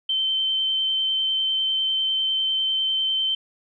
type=tone with vibrato; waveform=sine; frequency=3097 Hz; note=G7; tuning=22 cents flat; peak=-20 dBFS; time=0.09-3.35 s; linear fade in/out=5 ms; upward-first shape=sine; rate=10 Hz; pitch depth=10 cents each way; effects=none